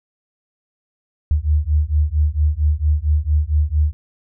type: beating tone pair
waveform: sine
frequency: 73.42 / 77.82 Hz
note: D2 / D#2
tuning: 0 / +1 cents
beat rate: 4.4 Hz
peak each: -17 dBFS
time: 1.31-3.93 s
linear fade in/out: 0 ms
effects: none